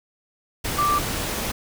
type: tone in noise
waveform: sine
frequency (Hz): 1174.7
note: D6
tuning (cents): 0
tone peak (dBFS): -18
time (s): 0.78-0.99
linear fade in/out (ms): 10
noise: pink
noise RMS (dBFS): -27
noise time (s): 0.64-1.52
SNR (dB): +6
effects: none